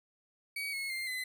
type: tone with pitch steps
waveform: 35% pulse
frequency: 2261 / 2180 / 2102 / 2027 Hz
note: C#7 / C#7 / C7 / B6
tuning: +34 / -29 / +7 / +45 cents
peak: -33 dBFS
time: 0.56-1.24 s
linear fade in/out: 5 ms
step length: 170 ms
effects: none